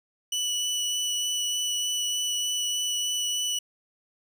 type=tone with vibrato; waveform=25% pulse; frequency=2960 Hz; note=F#7; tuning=in tune; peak=-22 dBFS; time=0.32-3.59 s; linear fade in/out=5 ms; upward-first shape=sine; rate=3.3 Hz; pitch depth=8 cents each way; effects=none